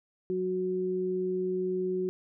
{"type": "tone pair together", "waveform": "sine", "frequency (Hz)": [184.3, 368.6], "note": ["F#3", "F#4"], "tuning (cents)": [-7, -7], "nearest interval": "octave", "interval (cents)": 1200, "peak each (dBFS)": [-35, -28], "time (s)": [0.3, 2.09], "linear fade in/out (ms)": 0, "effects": []}